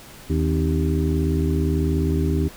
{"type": "harmonic tone with a mistuned harmonic", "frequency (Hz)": 78.6, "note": "D#2", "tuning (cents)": 18, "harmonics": [1, 2, 3, 4, 5], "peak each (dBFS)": [-21, -24, -26, -27, -28], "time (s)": [0.29, 2.49], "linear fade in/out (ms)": 20, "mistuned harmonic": 3, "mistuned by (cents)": 150, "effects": ["pink hiss -43 dBFS RMS until 2.56 s"]}